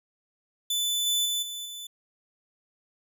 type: tone with level steps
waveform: sawtooth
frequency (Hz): 3500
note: A7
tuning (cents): -10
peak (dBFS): -22 / -20 / -23 / -31 / -34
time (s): 0.7-1.87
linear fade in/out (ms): 5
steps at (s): 1.06 / 1.25 / 1.42 / 1.65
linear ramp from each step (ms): 10
effects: none